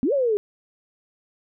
sine exponential two-way sweep, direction up then down, 230.6 to 587.3 to 401 Hz, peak -18 dBFS, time 0.03-0.37 s, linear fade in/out 0 ms, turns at 0.13 s, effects none

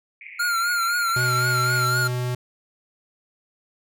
pink band-pass noise, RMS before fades -40 dBFS, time 0.21-1.85 s, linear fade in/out 2 ms, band 2100 to 2400 Hz, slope 96 dB/octave
square tone with vibrato, 1396.9 Hz, F6, in tune, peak -21 dBFS, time 0.39-2.08 s, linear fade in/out 10 ms, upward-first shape triangle, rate 3.9 Hz, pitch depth 66 cents each way
square tone, 124.3 Hz, B2, 12 cents sharp, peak -24 dBFS, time 1.16-2.35 s, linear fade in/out 5 ms
effects none

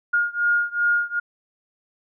sine beating tone pair, 1422 / 1424.6 Hz, F6 / F6, +31 / +34 cents, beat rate 2.6 Hz, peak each -21 / -22 dBFS, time 0.13-1.2 s, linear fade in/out 10 ms, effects none

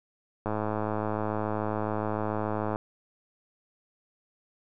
click train, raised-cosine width 1 ms, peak -16 dBFS, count 247, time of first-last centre 0.46-2.759 s, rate 107 Hz, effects none

